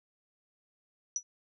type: tone with exponential decay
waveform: sine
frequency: 5890 Hz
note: F#8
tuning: 9 cents flat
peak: -25 dBFS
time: 1.16-1.23 s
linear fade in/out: 1 ms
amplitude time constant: 15 ms
effects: none